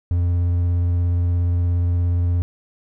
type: tone with vibrato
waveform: triangle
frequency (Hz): 87.31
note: F2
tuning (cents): 0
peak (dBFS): -14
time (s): 0.11-2.42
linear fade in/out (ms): 0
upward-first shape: triangle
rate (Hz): 17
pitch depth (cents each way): 17
effects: none